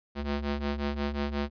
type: ring-modulated tone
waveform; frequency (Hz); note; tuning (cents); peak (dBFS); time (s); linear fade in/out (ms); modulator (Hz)
sawtooth; 143; D3; -46; -22; 0.15-1.5; 50; 74.3
effects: resampled to 11025 Hz